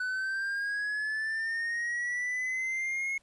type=linear sweep; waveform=triangle; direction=up; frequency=1491 to 2175 Hz; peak=-28 dBFS; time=0-3.18 s; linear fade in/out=5 ms; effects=pink hiss -67 dBFS RMS until 3.22 s + resampled to 24000 Hz